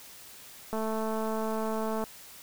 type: click train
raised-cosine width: 1 ms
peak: -20 dBFS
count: 289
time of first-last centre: 0.73-2.039 s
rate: 220 Hz
effects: white hiss -49 dBFS RMS until 2.42 s